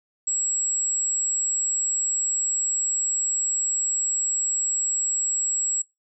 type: tone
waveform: sine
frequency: 7700 Hz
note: B8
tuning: 45 cents flat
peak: -22 dBFS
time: 0.27-5.82 s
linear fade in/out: 5 ms
effects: noise-tail reverb RT60 0.2 s tail -25 dB re dry